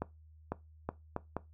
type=accelerating click train; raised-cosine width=1 ms; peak=-20 dBFS; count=5; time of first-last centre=0.02-1.366 s; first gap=500 ms; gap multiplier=0.74; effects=noise-tail reverb RT60 0.2 s tail -18 dB re dry + added 78 Hz sine -55 dBFS peak until 1.53 s